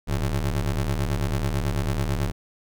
30% pulse ring-modulated tone, 72.7 Hz, D2, 17 cents flat, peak -17 dBFS, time 0.07-2.32 s, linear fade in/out 20 ms, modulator 31.8 Hz, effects none

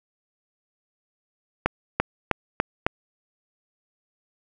accelerating click train, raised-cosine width 0.5 ms, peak -4 dBFS, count 5, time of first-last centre 1.66-2.865 s, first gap 340 ms, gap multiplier 0.92, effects none

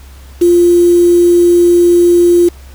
sine tone with quantisation, 348.2 Hz, F4, 5 cents flat, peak -4 dBFS, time 0.41-2.49 s, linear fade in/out 10 ms, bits 4, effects added 67 Hz sine -32 dBFS peak until 2.74 s + pink hiss -42 dBFS RMS until 2.74 s

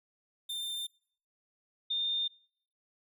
45% pulse / sine tone pair in turn, 3593 / 3624 Hz, A7 / A#7, +36 / -50 cents, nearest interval unison, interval 14 cents, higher second, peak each -35 / -29 dBFS, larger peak second, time 0.49-0.87 / 1.9-2.28 s, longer neither, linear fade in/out 10 ms, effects noise-tail reverb RT60 0.6 s tail -24 dB re dry

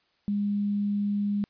sine tone with quantisation, 204 Hz, G#3, 31 cents flat, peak -24 dBFS, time 0.28-1.44 s, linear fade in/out 0 ms, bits 9, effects white hiss -69 dBFS RMS until 1.49 s + resampled to 11025 Hz

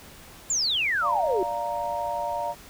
sine exponential sweep, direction down, 7459 to 351.3 Hz, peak -22 dBFS, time 0.5-1.43 s, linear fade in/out 2 ms
sine chord, Bb major, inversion first, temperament equal, 587.3 / 698.5 / 932.3 Hz, D5 / F5 / Bb5, 0 / 0 / 0 cents, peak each -32 / -31 / -29 dBFS, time 1.01-2.55 s, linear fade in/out 50 ms
effects pink hiss -47 dBFS RMS until 2.69 s

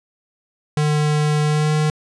square tone with pitch glide, 150.4 to 152.76 Hz, D3 to D#3, +42 to -31 cents, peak -16 dBFS, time 0.77-1.9 s, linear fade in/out 2 ms, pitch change +27 cents, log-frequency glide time 1.45-1.72 s, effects resampled to 22050 Hz

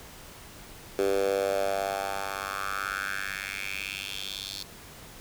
10% pulse tone with high-pass filter sweep, 98 Hz, G2, in tune, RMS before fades -31 dBFS, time 0.99-4.63 s, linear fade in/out 0 ms, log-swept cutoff 400 to 4200 Hz, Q 4.1, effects pink hiss -47 dBFS RMS until 5.2 s

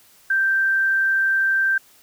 sine tone, 1568 Hz, G6, in tune, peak -16 dBFS, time 0.3-1.78 s, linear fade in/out 5 ms, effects white hiss -53 dBFS RMS until 2.02 s

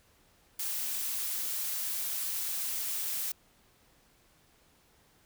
blue noise, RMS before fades -34 dBFS, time 0.59-3.32 s, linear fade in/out 5 ms, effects pink hiss -65 dBFS RMS until 5.25 s

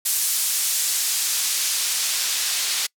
white noise with band-pass filter sweep, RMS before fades -23 dBFS, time 0.05-2.87 s, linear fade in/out 10 ms, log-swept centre 8900 to 4300 Hz, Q 0.71, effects noise-tail reverb RT60 0.1 s tail -26 dB re dry

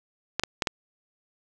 clicks, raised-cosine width 0.2 ms, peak -7 dBFS, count 4, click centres 0.396 / 0.436 / 0.622 / 0.672 s, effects none

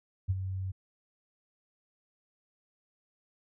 sine tone with ADSR envelope, 94.6 Hz, F#2, 39 cents sharp, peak -23 dBFS, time 0.28-0.72 s, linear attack 23 ms, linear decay 35 ms, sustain -9 dB, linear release 14 ms, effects none

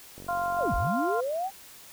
click train, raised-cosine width 2 ms, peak -31 dBFS, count 33, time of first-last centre 0.18-0.868 s, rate 46.5 Hz
harmonic tone, 348.4 Hz, F4, 4 cents flat, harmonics 2 / 3 / 4, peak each -28 / -32 / -34 dBFS, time 0.28-1.21 s, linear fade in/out 10 ms
sine linear two-way sweep, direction down then up, 800 to 30.87 to 800 Hz, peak -27 dBFS, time 0.56-1.51 s, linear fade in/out 50 ms, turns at 0.75 s
effects white hiss -49 dBFS RMS until 1.92 s

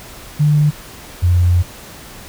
sine tone pair in turn, 149.1 / 88.35 Hz, D3 / F2, +27 / +21 cents, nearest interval major sixth, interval 906 cents, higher first, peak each -9 dBFS, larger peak neither, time 0.39-0.71 / 1.22-1.63 s, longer second, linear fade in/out 20 ms, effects pink hiss -36 dBFS RMS until 2.28 s

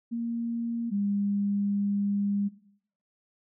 sine tone pair in turn, 233.1 / 201.8 Hz, A#3 / G#3, 0 / -49 cents, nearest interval major second, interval 249 cents, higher first, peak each -28 / -25 dBFS, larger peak second, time 0.11-0.91 / 0.91-2.49 s, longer second, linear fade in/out 20 ms, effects noise-tail reverb RT60 0.7 s tail -18 dB re dry

